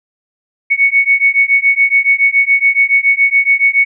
sine beating tone pair, 2217 / 2224.1 Hz, C#7 / C#7, 0 / +5 cents, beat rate 7.1 Hz, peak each -11 dBFS, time 0.7-3.85 s, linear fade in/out 20 ms, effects none

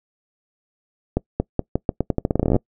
accelerating click train, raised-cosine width 2 ms, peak -5 dBFS, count 21, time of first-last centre 1.17-2.564 s, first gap 230 ms, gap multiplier 0.84, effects noise-tail reverb RT60 0.1 s tail -24 dB re dry

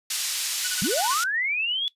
pink band-pass noise, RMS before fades -28 dBFS, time 0.1-1.24 s, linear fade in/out 5 ms, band 3600 to 11000 Hz, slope 12 dB/octave
sawtooth tone bursts, 1482 Hz, F#6, 2 cents sharp, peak -25 dBFS, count 8, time 0.64-1.143 s, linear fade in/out 10 ms, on 41 ms, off 25 ms
sine linear sweep, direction up, 155.56 to 3445 Hz, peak -23 dBFS, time 0.82-1.88 s, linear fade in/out 0 ms
effects noise-tail reverb RT60 0.1 s tail -17 dB re dry + resampled to 32000 Hz

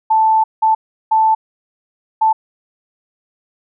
sine tone bursts at uneven times, 880 Hz, A5, in tune, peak -9 dBFS, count 4, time 0.1-0.44 / 0.62-0.75 / 1.11-1.35 / 2.21-2.33 s, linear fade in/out 10 ms, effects none

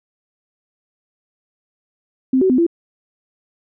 sine tone with pitch steps, 261.1 / 377.1 / 254.3 / 338.4 Hz, C4 / F#4 / C4 / E4, -3 / +33 / -49 / +45 cents, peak -11 dBFS, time 2.33-2.666 s, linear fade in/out 5 ms, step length 84 ms, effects none

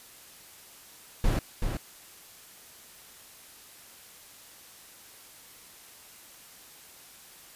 brown noise with echo, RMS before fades -24 dBFS, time 1.24-1.39 s, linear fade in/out 2 ms, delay 380 ms, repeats 1, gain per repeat -5 dB, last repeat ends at 1.77 s, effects white hiss -51 dBFS RMS until 7.55 s + resampled to 32000 Hz

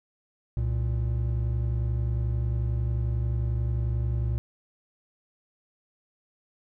triangle tone pair together, 65.41 / 116.63 Hz, C2 / A#2, 0 / +1 cents, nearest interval minor seventh, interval 1001 cents, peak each -25 dBFS, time 0.57-4.38 s, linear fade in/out 0 ms, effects none

